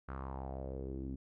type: tone with low-pass filter sweep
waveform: sawtooth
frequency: 66.5 Hz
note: C2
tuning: 29 cents sharp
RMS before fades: -42 dBFS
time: 0.08-1.16 s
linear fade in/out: 10 ms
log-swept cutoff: 1400 to 260 Hz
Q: 4
effects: none